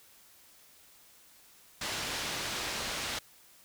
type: low-pass noise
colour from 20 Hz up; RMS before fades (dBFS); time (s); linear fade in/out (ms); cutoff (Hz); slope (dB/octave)
white; -36; 1.81-3.19; 5; 5000; 12
effects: white hiss -59 dBFS RMS until 3.64 s